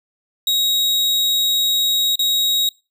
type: tone with dropouts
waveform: 40% pulse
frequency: 3796 Hz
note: A#7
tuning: 31 cents sharp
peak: -14 dBFS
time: 0.47-2.69 s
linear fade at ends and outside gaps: 2 ms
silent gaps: 2.156-2.192 s
effects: noise-tail reverb RT60 0.3 s tail -24 dB re dry